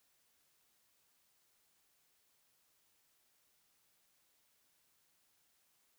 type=silence; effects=white hiss -75 dBFS RMS until 5.98 s